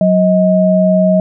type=tone pair together; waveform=sine; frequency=185 / 630.4 Hz; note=F#3 / D#5; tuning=0 / +23 cents; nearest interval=octave + major sixth; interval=2123 cents; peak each=-10 dBFS; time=0.01-1.2 s; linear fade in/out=2 ms; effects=none